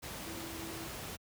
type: tone in noise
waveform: sine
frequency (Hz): 329.6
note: E4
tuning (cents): 0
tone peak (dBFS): -45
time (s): 0.25-0.88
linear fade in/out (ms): 20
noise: pink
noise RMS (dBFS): -43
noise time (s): 0.02-1.17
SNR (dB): -5
effects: high-pass 60 Hz 12 dB/octave